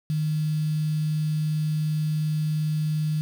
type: tone with quantisation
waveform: sine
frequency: 153.8 Hz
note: D#3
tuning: 20 cents flat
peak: -22 dBFS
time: 0.1-3.21 s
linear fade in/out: 0 ms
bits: 7
effects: none